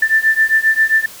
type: beating tone pair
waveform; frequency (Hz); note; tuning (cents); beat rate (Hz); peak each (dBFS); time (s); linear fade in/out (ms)
sine; 1768 / 1775.5; A6 / A6; +8 / +15; 7.5; -14 / -13; 0.02-1.06; 5
effects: white hiss -36 dBFS RMS until 1.2 s